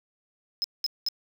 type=tone bursts; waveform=triangle; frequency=5130 Hz; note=E8; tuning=48 cents flat; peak=-23 dBFS; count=3; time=0.62-1.086 s; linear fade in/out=0 ms; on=22 ms; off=200 ms; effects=none